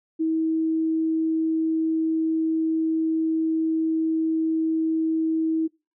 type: tone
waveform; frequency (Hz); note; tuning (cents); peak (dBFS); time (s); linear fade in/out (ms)
sine; 321.1; E4; -45; -20; 0.19-5.68; 20
effects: noise-tail reverb RT60 0.3 s tail -26 dB re dry